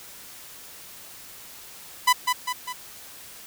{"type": "tone with echo", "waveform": "sawtooth", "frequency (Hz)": 998, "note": "B5", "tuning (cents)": 18, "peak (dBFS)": -11, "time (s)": [2.07, 2.13], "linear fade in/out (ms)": 10, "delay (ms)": 200, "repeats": 3, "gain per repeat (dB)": -5, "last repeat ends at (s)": 2.73, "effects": ["white hiss -44 dBFS RMS until 3.46 s"]}